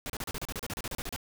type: noise bursts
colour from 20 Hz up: pink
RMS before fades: -36 dBFS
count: 16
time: 0.06-1.162 s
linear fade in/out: 0 ms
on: 37 ms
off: 34 ms
effects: none